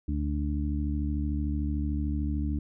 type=harmonic tone; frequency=73.42 Hz; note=D2; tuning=in tune; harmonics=1 / 2 / 3 / 4; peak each=-28 / -37 / -35 / -34 dBFS; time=0.08-2.59 s; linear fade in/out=5 ms; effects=none